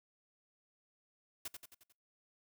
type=noise with echo; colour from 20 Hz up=white; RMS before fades=-42 dBFS; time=1.45-1.48 s; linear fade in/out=5 ms; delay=89 ms; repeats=5; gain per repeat=-5 dB; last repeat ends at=1.925 s; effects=noise-tail reverb RT60 0.3 s tail -26 dB re dry